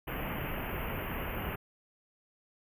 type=band-stop noise; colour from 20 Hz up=pink; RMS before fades=-36 dBFS; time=0.07-1.56 s; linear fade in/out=10 ms; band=3000 to 12000 Hz; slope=96 dB/octave; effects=resampled to 32000 Hz